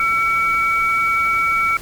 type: tone pair together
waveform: sine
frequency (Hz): 1344.4 / 2265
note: E6 / C#7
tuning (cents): +34 / +37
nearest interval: major sixth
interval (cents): 903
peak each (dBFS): -17 / -18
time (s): 0-1.77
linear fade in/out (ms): 2
effects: pink hiss -36 dBFS RMS until 1.81 s